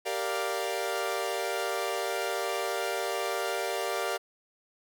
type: chord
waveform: sawtooth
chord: G minor seventh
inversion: none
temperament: equal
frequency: 392 / 466.2 / 587.3 / 698.5 Hz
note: G4 / Bb4 / D5 / F5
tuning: 0 / 0 / 0 / 0 cents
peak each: -31 dBFS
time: 0.05-4.18 s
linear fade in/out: 20 ms
effects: none